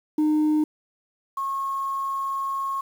sine tone pair in turn, 305.6 / 1089 Hz, D#4 / C#6, -31 / -31 cents, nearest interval octave + minor seventh, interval 2200 cents, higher second, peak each -15 / -24 dBFS, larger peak first, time 0.18-0.64 / 1.37-2.81 s, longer second, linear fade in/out 5 ms, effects tanh soft clip ceiling -17 dBFS + 8-bit

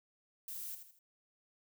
violet noise with echo, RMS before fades -44 dBFS, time 0.48-0.75 s, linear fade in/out 2 ms, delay 80 ms, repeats 3, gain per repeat -8 dB, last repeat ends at 0.99 s, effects none

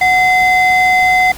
triangle ring-modulated tone, 1396.9 Hz, F6, in tune, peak -3 dBFS, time 0.01-1.32 s, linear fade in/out 5 ms, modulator 658 Hz, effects pink hiss -31 dBFS RMS until 1.37 s

